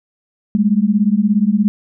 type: beating tone pair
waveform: sine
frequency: 199.3 / 216.3 Hz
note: G3 / A3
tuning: +29 / -29 cents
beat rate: 17 Hz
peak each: -14 dBFS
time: 0.55-1.68 s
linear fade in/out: 0 ms
effects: none